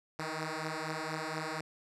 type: beating tone pair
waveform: 5% pulse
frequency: 155.56 / 159.76 Hz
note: D#3 / D#3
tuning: 0 / +46 cents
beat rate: 4.2 Hz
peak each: -27 dBFS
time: 0.19-1.61 s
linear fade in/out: 2 ms
effects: low-pass 8000 Hz 12 dB/octave